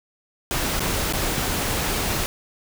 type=noise with dropouts; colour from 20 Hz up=pink; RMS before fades=-24 dBFS; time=0.51-2.26 s; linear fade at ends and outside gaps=0 ms; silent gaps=0.795-0.804 / 1.125-1.135 s; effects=none